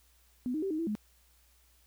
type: tone with pitch steps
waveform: sine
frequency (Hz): 249.3 / 310.4 / 388 / 311.6 / 331.3 / 210.9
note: B3 / D#4 / G4 / D#4 / E4 / G#3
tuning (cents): +16 / -4 / -18 / +3 / +9 / +27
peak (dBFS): -30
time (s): 0.46-0.952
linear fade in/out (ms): 0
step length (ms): 82
effects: added 60 Hz sine -65 dBFS peak until 1.86 s + white hiss -67 dBFS RMS until 1.86 s